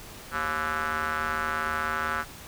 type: tone with band-pass filter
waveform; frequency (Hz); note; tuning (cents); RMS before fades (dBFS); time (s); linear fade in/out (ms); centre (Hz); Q
square; 77.78; D#2; 0; -29; 0.31-2.25; 50; 1400; 4.4
effects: pink hiss -44 dBFS RMS until 2.47 s